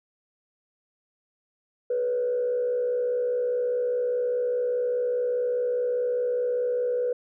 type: tone with frequency modulation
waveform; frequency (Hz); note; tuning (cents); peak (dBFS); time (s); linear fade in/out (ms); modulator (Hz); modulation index
sine; 491.6; B4; -8; -22; 1.9-7.13; 5; 64.9; 0.41
effects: tanh soft clip ceiling -18 dBFS